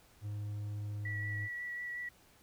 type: tone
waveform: triangle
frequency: 103.83 Hz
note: G#2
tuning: in tune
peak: -35 dBFS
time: 0.21-1.49 s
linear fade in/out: 50 ms
type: tone with vibrato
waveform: sine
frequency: 1943 Hz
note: B6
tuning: 29 cents flat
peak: -38 dBFS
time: 1.05-2.09 s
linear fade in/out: 5 ms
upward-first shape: sine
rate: 5.5 Hz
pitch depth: 13 cents each way
effects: pink hiss -64 dBFS RMS until 2.42 s